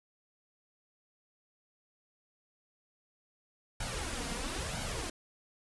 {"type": "noise with flanger", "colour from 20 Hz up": "pink", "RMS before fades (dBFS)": -37, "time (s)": [3.8, 5.1], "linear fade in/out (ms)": 5, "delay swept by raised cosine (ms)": [1.3, 4.3], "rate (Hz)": 1, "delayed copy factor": 0.65, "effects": ["resampled to 24000 Hz"]}